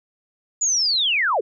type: linear sweep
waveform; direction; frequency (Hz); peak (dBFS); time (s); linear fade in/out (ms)
sine; down; 7000 to 346.7; -17; 0.61-1.41; 10
effects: none